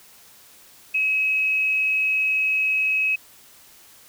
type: tone with amplitude modulation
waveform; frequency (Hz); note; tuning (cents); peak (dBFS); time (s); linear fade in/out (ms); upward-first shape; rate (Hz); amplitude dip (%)
sine; 2559; D#7; +48; -17; 0.94-3.16; 10; sine; 188; 30
effects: white hiss -50 dBFS RMS until 4.08 s